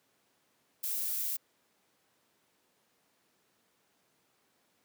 violet noise, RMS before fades -34 dBFS, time 0.83-1.37 s, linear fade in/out 10 ms, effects pink hiss -72 dBFS RMS until 4.84 s + high-pass 200 Hz 12 dB/octave

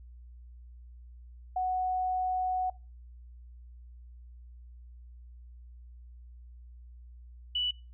sine tone pair in turn, 740 / 2960 Hz, F#5 / F#7, 0 / 0 cents, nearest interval 2 octaves, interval 2400 cents, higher second, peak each -27 dBFS, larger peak neither, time 1.56-2.7 / 7.55-7.71 s, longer first, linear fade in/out 5 ms, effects noise-tail reverb RT60 0.3 s tail -22 dB re dry + added 60 Hz sine -47 dBFS peak until 7.93 s

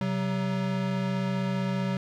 square tone pair together, 133.4 / 188.66 Hz, C3 / F#3, +34 / +34 cents, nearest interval tritone, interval 600 cents, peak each -32 / -28 dBFS, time 0.01-1.97 s, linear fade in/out 2 ms, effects low-pass 4000 Hz 12 dB/octave + 10-bit

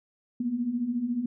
sine beating tone pair, 230 / 244 Hz, A#3 / B3, -23 / -21 cents, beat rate 14 Hz, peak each -33 / -27 dBFS, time 0.4-1.26 s, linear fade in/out 5 ms, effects none

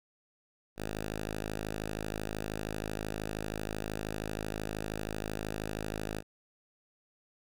5% pulse tone, 52.9 Hz, G#1, 33 cents sharp, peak -24 dBFS, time 0.76-6.23 s, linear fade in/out 50 ms, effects none

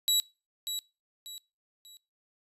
sawtooth tone with echo, 3900 Hz, B7, 23 cents flat, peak -20 dBFS, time 0.08-0.2 s, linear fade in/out 0 ms, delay 590 ms, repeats 3, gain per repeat -9 dB, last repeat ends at 1.97 s, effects noise-tail reverb RT60 0.3 s tail -22 dB re dry + resampled to 32000 Hz

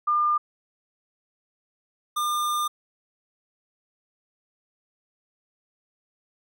sine / square tone pair in turn, 1203 / 1203 Hz, D6 / D6, +41 / +41 cents, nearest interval unison, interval 0 cents, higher neither, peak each -19 / -24 dBFS, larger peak first, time 0.07-0.38 / 2.16-2.68 s, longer second, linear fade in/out 10 ms, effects none

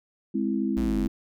sine chord, Ab augmented, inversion none, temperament equal, 207.7 / 261.6 / 329.6 Hz, Ab3 / C4 / E4, 0 / 0 / 0 cents, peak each -27 / -28 / -29 dBFS, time 0.34-1.08 s, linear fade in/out 10 ms
square exponential sweep, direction down, 62.2 to 45.12 Hz, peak -30 dBFS, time 0.77-1.07 s, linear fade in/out 0 ms
effects none

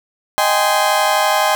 35% pulse chord, Ab major seventh, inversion second, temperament just, 623 / 778.7 / 830.6 / 1038.3 Hz, Eb5 / G5 / Ab5 / C6, +2 / -12 / 0 / -14 cents, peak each -17 dBFS, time 0.38-1.55 s, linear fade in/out 0 ms, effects none

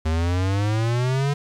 square exponential sweep, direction up, 77.78 to 145.2 Hz, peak -20 dBFS, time 0.05-1.34 s, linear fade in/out 10 ms, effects low-pass 7000 Hz 12 dB/octave + 8-bit

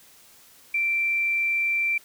sine tone, 2349 Hz, D7, in tune, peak -21 dBFS, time 0.74-1.98 s, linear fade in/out 5 ms, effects white hiss -53 dBFS RMS until 2.04 s

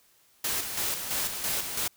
white noise with tremolo, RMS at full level -29 dBFS, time 0.44-1.88 s, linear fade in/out 5 ms, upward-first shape square, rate 3 Hz, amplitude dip 50%, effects white hiss -63 dBFS RMS until 1.96 s

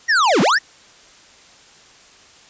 square linear two-way sweep, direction down then up, 1934 to 154.2 to 1934 Hz, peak -13 dBFS, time 0.08-0.59 s, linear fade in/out 20 ms, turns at 0.41 s, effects white hiss -47 dBFS RMS until 2.49 s + resampled to 16000 Hz

